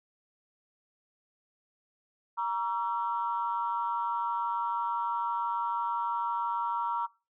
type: tone cluster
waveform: sine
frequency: 943 / 1142 / 1347 Hz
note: A#5 / D6 / E6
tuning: +20 / -49 / +37 cents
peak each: -29 / -35 / -36 dBFS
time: 2.37-7.07 s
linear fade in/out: 20 ms
effects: noise-tail reverb RT60 0.3 s tail -23 dB re dry + tanh soft clip ceiling -19 dBFS